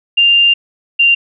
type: tone pair in turn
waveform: sine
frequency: 2794 / 2779 Hz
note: F7 / F7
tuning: 0 / -9 cents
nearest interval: unison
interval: 9 cents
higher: first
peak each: -6 dBFS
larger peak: neither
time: 0.17-0.54 / 0.99-1.15 s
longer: first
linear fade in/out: 10 ms
effects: none